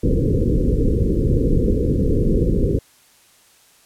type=low-pass noise; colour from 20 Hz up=pink; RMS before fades=-17 dBFS; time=0.03-2.79 s; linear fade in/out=5 ms; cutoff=510 Hz; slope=96 dB/octave; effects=white hiss -53 dBFS RMS until 3.85 s + low-pass 12000 Hz 12 dB/octave